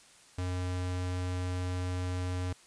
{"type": "tone", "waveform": "square", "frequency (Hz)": 90.7, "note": "F#2", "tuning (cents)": -34, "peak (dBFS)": -32, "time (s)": [0.38, 2.53], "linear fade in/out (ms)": 5, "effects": ["white hiss -58 dBFS RMS until 2.66 s", "resampled to 22050 Hz"]}